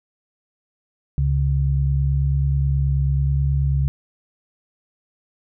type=tone pair together; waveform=sine; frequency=69.3 / 138.6 Hz; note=C#2 / C#3; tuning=0 / 0 cents; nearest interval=octave; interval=1200 cents; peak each=-19 dBFS; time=1.18-3.88 s; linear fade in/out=0 ms; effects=none